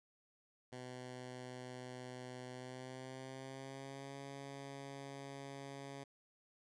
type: tone with pitch glide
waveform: 10% pulse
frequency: 126.2 to 138.42 Hz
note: B2 to C#3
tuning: +38 to -2 cents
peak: -39 dBFS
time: 0.72-6.04 s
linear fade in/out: 10 ms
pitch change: +160 cents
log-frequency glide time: 2.5-4.16 s
effects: resampled to 22050 Hz